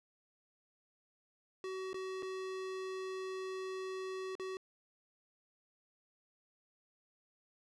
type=tone with dropouts; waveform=square; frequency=377.4 Hz; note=F#4; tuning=34 cents sharp; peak=-40 dBFS; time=1.64-4.57 s; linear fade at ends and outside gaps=1 ms; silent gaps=1.931-1.943 / 2.224-2.229 / 4.353-4.397 s; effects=low-pass 6000 Hz 12 dB/octave